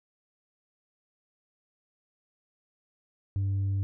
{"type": "tone with tanh clipping", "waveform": "sine", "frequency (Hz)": 98, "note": "G2", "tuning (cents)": 0, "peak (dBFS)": -26, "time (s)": [3.36, 3.83], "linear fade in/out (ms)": 0, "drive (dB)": 2, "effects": []}